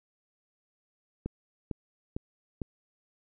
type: click train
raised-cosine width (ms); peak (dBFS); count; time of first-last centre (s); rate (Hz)
3; -20; 4; 1.26-2.617; 2.21
effects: none